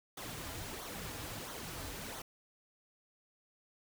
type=noise with flanger; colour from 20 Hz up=pink; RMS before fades=-44 dBFS; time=0.17-2.22 s; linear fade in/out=5 ms; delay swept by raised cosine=0.39 to 5.49 ms; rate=1.5 Hz; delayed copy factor=-0.6; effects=none